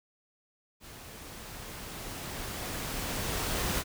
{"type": "noise with level ramp", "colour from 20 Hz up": "pink", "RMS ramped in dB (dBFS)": [-48, -30], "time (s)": [0.8, 3.84], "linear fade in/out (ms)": 50, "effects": []}